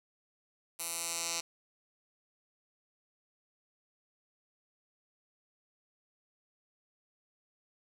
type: tone with band-pass filter sweep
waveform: 10% pulse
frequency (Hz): 168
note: E3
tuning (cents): +33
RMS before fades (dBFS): -37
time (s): 0.79-1.41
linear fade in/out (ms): 10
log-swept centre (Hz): 11000 to 6200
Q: 1.5
effects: none